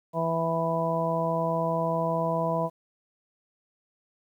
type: harmonic tone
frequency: 164.81 Hz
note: E3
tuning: in tune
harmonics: 1 / 2 / 3 / 4 / 5 / 6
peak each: -30 / -37 / -32 / -28 / -40 / -30 dBFS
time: 0.13-2.7 s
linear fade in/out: 50 ms
effects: 10-bit